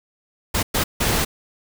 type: noise bursts at uneven times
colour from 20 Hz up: pink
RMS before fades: -20 dBFS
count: 3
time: 0.54-0.63 / 0.74-0.84 / 1-1.25 s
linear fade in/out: 10 ms
effects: none